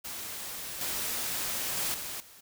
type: noise with level steps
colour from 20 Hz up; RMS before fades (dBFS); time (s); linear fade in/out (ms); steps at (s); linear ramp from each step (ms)
white; -39 / -33 / -31 / -38 / -53; 0.04-2.41; 10; 0.81 / 1.77 / 1.94 / 2.2; 2
effects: none